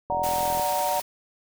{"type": "click train", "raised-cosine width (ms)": 2, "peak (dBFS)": -24, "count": 22, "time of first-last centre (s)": [0.1, 0.596], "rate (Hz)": 42.3}
{"type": "chord", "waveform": "sine", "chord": "D augmented", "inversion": "none", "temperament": "equal", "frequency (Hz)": [587.3, 740, 932.3], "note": ["D5", "F#5", "A#5"], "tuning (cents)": [0, 0, 0], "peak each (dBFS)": [-29, -27, -26], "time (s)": [0.1, 1], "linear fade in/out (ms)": 2}
{"type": "noise", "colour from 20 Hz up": "white", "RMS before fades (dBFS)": -33, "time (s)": [0.23, 1.02], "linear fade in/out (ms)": 10}
{"effects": []}